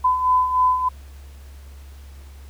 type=beating tone pair; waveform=sine; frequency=1007 / 1010.3 Hz; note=B5 / B5; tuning=+33 / +39 cents; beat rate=3.3 Hz; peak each=-23 / -16 dBFS; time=0.04-0.89 s; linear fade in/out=10 ms; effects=added 69 Hz sine -38 dBFS peak until 2.49 s + pink hiss -52 dBFS RMS until 2.49 s